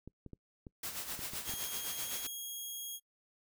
clicks, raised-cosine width 3 ms, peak -34 dBFS, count 8, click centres 0.076 / 0.263 / 0.333 / 0.668 / 1.192 / 1.335 / 1.494 / 1.538 s
white noise with tremolo, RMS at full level -39 dBFS, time 0.83-2.27 s, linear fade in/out 5 ms, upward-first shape sine, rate 7.8 Hz, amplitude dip 60%
5% pulse tone with pitch glide, 3258 to 3286 Hz, G#7 to G#7, -34 to -19 cents, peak -33 dBFS, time 1.44-3 s, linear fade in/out 50 ms, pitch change +15 cents, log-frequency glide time 2.01-2.21 s
effects noise-tail reverb RT60 0.1 s tail -24 dB re dry

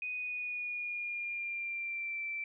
sine tone with pitch glide, 2489 to 2336 Hz, D#7 to D7, 0 to -10 cents, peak -35 dBFS, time 0.02-2.44 s, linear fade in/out 2 ms, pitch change -110 cents, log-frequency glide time 0.14-2.23 s, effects none

